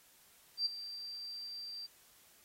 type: tone with ADSR envelope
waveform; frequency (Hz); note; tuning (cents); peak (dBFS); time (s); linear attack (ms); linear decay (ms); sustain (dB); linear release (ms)
sine; 4699; D8; 0; -28; 0.57-1.87; 87; 16; -14; 17
effects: white hiss -64 dBFS RMS until 2.44 s + AAC 48 kbps